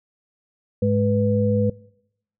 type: tone cluster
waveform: sine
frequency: 104.9 / 210.3 / 492.9 Hz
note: G#2 / G#3 / B4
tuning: +18 / +22 / -3 cents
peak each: -21 dBFS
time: 0.82-1.7 s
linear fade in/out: 5 ms
effects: noise-tail reverb RT60 0.8 s tail -23 dB re dry